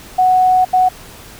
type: tone bursts at uneven times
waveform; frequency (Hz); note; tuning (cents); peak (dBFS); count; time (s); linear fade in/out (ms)
sine; 740; F#5; 0; -8; 2; 0.18-0.65 / 0.73-0.89; 10
effects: pink hiss -37 dBFS RMS until 1.39 s